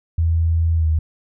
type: tone with pitch glide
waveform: sine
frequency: 82.41 to 78.87 Hz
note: E2 to D#2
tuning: 0 to +24 cents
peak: -14 dBFS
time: 0.18-0.99 s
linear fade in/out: 5 ms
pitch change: -76 cents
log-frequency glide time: 0.76-0.87 s
effects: none